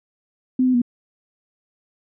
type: tone with pitch steps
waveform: sine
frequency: 256 / 254.4 / 241.7 Hz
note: C4 / C4 / B3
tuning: -38 / -48 / -37 cents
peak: -14 dBFS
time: 0.59-0.818 s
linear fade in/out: 5 ms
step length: 76 ms
effects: none